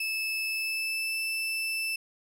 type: tone with pitch glide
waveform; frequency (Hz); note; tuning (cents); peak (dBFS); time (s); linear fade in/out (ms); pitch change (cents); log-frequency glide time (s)
35% pulse; 2617 to 2646; E7 to E7; -13 to +6; -27; 0-1.96; 5; +19; 0.47-1.21
effects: none